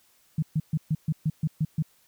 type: tone bursts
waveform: sine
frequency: 156 Hz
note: D#3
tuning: 5 cents sharp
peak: -21 dBFS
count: 9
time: 0.38-1.825 s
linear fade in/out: 5 ms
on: 45 ms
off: 130 ms
effects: white hiss -63 dBFS RMS until 2.07 s